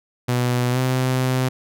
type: tone with pitch glide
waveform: sawtooth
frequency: 123.47 to 128.71 Hz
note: B2 to C3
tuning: 0 to -28 cents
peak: -14 dBFS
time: 0.28-1.49 s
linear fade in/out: 10 ms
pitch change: +72 cents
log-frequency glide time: 0.71-0.78 s
effects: none